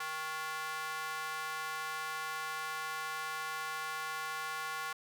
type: tone with high-pass filter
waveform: square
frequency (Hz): 157.2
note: D#3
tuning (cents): +18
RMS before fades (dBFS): -39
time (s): 0-4.93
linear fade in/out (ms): 5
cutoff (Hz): 1200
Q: 2.4
effects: none